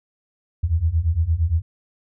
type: beating tone pair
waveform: sine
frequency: 77.4 / 86.1 Hz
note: D#2 / F2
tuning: -9 / -24 cents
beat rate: 8.7 Hz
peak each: -21 / -19 dBFS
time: 0.63-1.62 s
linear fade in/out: 10 ms
effects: none